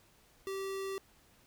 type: tone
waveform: square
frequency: 387.9 Hz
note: G4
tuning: 18 cents flat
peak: -37 dBFS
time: 0.47-0.98 s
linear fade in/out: 0 ms
effects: pink hiss -65 dBFS RMS until 1.46 s